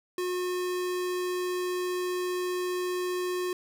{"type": "tone", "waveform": "square", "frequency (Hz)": 361.5, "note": "F#4", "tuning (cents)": -40, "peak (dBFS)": -29, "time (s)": [0.18, 3.53], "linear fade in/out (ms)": 2, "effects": []}